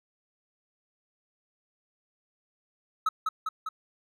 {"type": "tone with echo", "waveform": "triangle", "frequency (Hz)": 1288, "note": "E6", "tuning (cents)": -41, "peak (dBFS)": -20, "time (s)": [3.06, 3.09], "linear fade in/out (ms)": 5, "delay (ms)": 200, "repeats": 3, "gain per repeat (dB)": -3, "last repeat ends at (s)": 3.69, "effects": []}